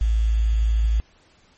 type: tone with quantisation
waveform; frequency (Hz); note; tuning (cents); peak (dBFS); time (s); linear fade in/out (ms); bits
sine; 55; A1; 0; -16; 0.01-1; 0; 7
effects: pink hiss -57 dBFS RMS until 1.57 s + MP3 32 kbps